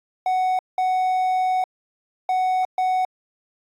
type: tone bursts at uneven times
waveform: triangle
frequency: 743 Hz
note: F#5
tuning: 7 cents sharp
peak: -16 dBFS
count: 4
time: 0.26-0.59 / 0.78-1.64 / 2.29-2.65 / 2.78-3.05 s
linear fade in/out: 2 ms
effects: AAC 64 kbps